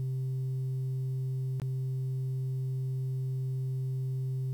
sine tone with dropouts, 130.81 Hz, C3, in tune, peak -27 dBFS, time 0-4.53 s, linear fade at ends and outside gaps 0 ms, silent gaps 1.599-1.618 s, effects tanh soft clip ceiling -29 dBFS + 10-bit

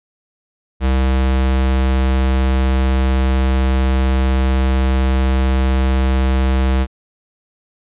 square tone, 65.41 Hz, C2, in tune, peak -13 dBFS, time 0.8-6.87 s, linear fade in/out 50 ms, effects resampled to 8000 Hz

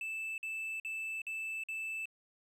triangle tone bursts, 2637 Hz, E7, in tune, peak -35 dBFS, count 5, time 0.01-2.056 s, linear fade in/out 2 ms, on 370 ms, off 49 ms, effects none

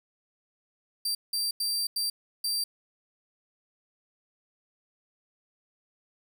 sawtooth tone bursts at uneven times, 4699 Hz, D8, in tune, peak -24 dBFS, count 5, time 1.05-1.15 / 1.33-1.51 / 1.6-1.87 / 1.96-2.1 / 2.44-2.64 s, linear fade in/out 5 ms, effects none

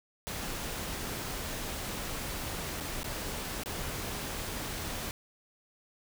pink noise with dropouts, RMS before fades -37 dBFS, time 0.27-5.11 s, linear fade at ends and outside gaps 0 ms, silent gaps 2.802-2.807 / 3.031-3.043 / 3.635-3.659 s, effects none

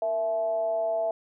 sine tone with frequency modulation, 662 Hz, E5, 7 cents sharp, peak -24 dBFS, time 0.02-1.11 s, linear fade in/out 2 ms, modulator 198 Hz, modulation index 0.42, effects none

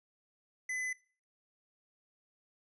sine tone with hard clipping, 2014 Hz, B6, 33 cents sharp, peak -36 dBFS, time 0.69-0.93 s, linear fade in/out 5 ms, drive 13 dB, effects noise-tail reverb RT60 0.4 s tail -20 dB re dry + resampled to 24000 Hz

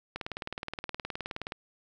click train, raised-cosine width 0.3 ms, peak -19 dBFS, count 27, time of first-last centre 0.16-1.521 s, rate 19.1 Hz, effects none

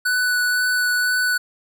square tone with vibrato, 1487 Hz, F#6, 8 cents sharp, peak -18 dBFS, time 0.05-1.38 s, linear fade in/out 10 ms, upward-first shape sine, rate 2 Hz, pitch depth 9 cents each way, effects none

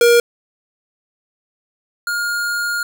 square tone pair in turn, 473.7 / 1419.5 Hz, A#4 / F6, +28 / +28 cents, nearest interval octave + perfect fifth, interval 1900 cents, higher second, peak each -9 / -19 dBFS, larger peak first, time 0.01-0.2 / 2.07-2.83 s, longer second, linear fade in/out 2 ms, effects none

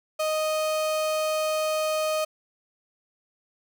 35% pulse tone, 622.3 Hz, D#5, in tune, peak -22 dBFS, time 0.19-2.25 s, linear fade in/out 10 ms, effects none

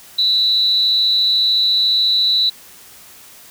sine tone with amplitude modulation, 3951 Hz, B7, in tune, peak -9 dBFS, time 0.18-2.5 s, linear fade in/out 10 ms, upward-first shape sine, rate 234 Hz, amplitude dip 65%, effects white hiss -42 dBFS RMS until 3.5 s

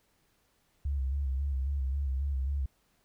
sine tone with vibrato, 68.2 Hz, C#2, 28 cents flat, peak -28 dBFS, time 0.85-2.66 s, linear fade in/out 5 ms, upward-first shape square, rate 3.7 Hz, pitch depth 57 cents each way, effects pink hiss -71 dBFS RMS until 3.04 s

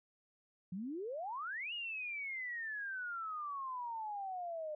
sine exponential two-way sweep, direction up then down, 171.9 to 2906 to 598 Hz, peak -39 dBFS, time 0.72-4.75 s, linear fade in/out 5 ms, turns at 1.73 s, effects none

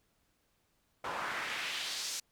pink noise with band-pass filter sweep, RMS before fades -38 dBFS, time 1.04-2.2 s, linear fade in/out 5 ms, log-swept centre 930 to 6500 Hz, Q 1.5, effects pink hiss -75 dBFS RMS until 2.31 s

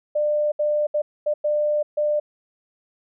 sine tone bursts at uneven times, 597 Hz, D5, 28 cents sharp, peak -18 dBFS, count 6, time 0.15-0.52 / 0.59-0.87 / 0.94-1.02 / 1.26-1.34 / 1.44-1.83 / 1.97-2.2 s, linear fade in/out 10 ms, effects none

